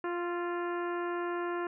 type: harmonic tone with a mistuned harmonic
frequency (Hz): 349.2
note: F4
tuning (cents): 0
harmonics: 1 / 2 / 3 / 4 / 5 / 6 / 7 / 8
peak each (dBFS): -33 / -41 / -39 / -42 / -44 / -55 / -54 / -56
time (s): 0.04-1.67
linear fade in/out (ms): 2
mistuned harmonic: 4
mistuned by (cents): -19
effects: none